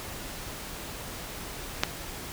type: click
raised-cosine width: 0.2 ms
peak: -4 dBFS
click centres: 1.835 s
effects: pink hiss -39 dBFS RMS until 2.32 s